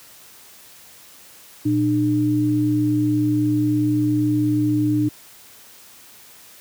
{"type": "tone pair together", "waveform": "sine", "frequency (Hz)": [119.6, 301.4], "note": ["A#2", "D4"], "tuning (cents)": [45, 45], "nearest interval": "octave + major third", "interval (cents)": 1600, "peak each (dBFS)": [-22, -17], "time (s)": [1.65, 5.09], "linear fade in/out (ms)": 10, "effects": ["white hiss -46 dBFS RMS until 6.6 s", "high-pass 60 Hz 12 dB/octave"]}